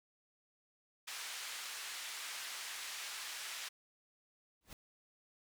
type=band-pass noise; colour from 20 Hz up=pink; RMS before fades=-45 dBFS; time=1.07-3.69 s; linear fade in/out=10 ms; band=1600 to 9700 Hz; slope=12 dB/octave
type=noise with exponential growth; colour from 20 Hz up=pink; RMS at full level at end=-47 dBFS; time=4.61-4.73 s; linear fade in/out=1 ms; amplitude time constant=24 ms
effects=none